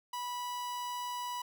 45% pulse tone, 982 Hz, B5, 10 cents flat, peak -36 dBFS, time 0.13-1.42 s, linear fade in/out 5 ms, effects none

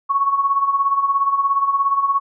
sine tone with tremolo, 1108.7 Hz, C#6, in tune, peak -12 dBFS, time 0.09-2.2 s, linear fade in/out 20 ms, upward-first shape sine, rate 17 Hz, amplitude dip 65%, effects none

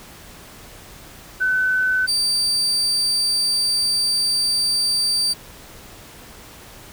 sine / 35% pulse tone pair in turn, 1512 / 4650 Hz, F#6 / D8, +37 / -18 cents, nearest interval octave + perfect fifth, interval 1945 cents, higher second, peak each -16 dBFS, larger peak neither, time 1.4-2.07 / 2.07-5.34 s, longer second, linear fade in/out 20 ms, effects pink hiss -42 dBFS RMS until 6.92 s

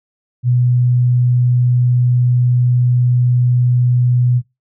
sine tone, 123.47 Hz, B2, in tune, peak -10 dBFS, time 0.43-4.42 s, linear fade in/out 50 ms, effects noise-tail reverb RT60 0.2 s tail -19 dB re dry

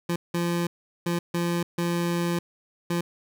25% pulse tone bursts at uneven times, 172.2 Hz, F3, 24 cents flat, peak -20 dBFS, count 6, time 0.09-0.16 / 0.34-0.67 / 1.06-1.19 / 1.34-1.63 / 1.78-2.39 / 2.9-3.01 s, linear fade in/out 5 ms, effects none

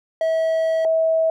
triangle / sine tone pair in turn, 647 / 647 Hz, E5 / E5, -32 / -32 cents, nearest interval unison, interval 0 cents, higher neither, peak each -15 dBFS, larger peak neither, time 0.21-0.85 / 0.85-1.3 s, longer first, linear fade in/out 2 ms, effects none

